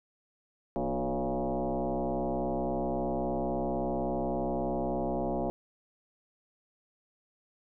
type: tone with frequency modulation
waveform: sine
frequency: 163.8 Hz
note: E3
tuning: 11 cents flat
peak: -28 dBFS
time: 0.76-5.5 s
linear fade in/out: 0 ms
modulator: 132 Hz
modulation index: 4.8
effects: none